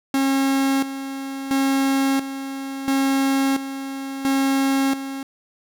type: tone with tremolo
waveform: 45% pulse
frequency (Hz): 271.2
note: C#4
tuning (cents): -38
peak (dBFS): -17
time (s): 0.14-5.23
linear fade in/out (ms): 2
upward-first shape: square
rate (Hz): 0.73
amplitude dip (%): 70
effects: none